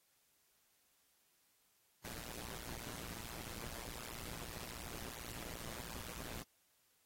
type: noise with amplitude modulation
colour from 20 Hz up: pink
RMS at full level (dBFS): -44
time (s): 2.04-6.43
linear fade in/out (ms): 10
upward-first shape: sine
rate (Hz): 117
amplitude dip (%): 95
effects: white hiss -75 dBFS RMS until 7.05 s + AAC 48 kbps